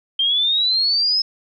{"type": "exponential sweep", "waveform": "sine", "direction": "up", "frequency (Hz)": [3155, 5200], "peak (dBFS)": -15, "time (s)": [0.19, 1.22], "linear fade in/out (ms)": 5, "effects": []}